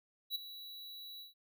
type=tone with ADSR envelope; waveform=square; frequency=3925 Hz; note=B7; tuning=11 cents flat; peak=-33 dBFS; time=0.3-1.34 s; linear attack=53 ms; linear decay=12 ms; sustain=-14 dB; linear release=140 ms; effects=none